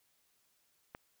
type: click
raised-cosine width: 0.5 ms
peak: -29 dBFS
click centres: 0.949 s
effects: white hiss -74 dBFS RMS until 1.2 s